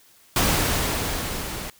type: noise with level ramp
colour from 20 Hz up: pink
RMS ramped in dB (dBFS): -19 to -33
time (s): 0.36-1.7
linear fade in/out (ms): 2
effects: white hiss -55 dBFS RMS until 1.79 s